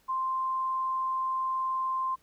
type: tone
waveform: sine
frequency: 1046.5 Hz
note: C6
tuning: in tune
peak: -27 dBFS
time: 0.08-2.16 s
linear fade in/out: 20 ms
effects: pink hiss -66 dBFS RMS until 2.22 s